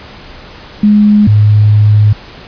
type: tone pair in turn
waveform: sine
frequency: 208.7 / 105.26 Hz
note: G#3 / G#2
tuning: +9 / +24 cents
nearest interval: octave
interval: 1185 cents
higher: first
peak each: -3 dBFS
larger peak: neither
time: 0.83-1.27 / 1.27-2.13 s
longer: second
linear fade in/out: 5 ms
effects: pink hiss -32 dBFS RMS until 2.47 s + resampled to 11025 Hz